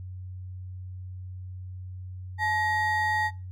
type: ring-modulated tone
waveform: triangle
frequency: 1374 Hz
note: F6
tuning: 29 cents flat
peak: -19 dBFS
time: 2.38-3.31 s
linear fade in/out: 50 ms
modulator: 515 Hz
effects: noise-tail reverb RT60 0.3 s tail -22 dB re dry + added 92 Hz sine -36 dBFS peak until 3.51 s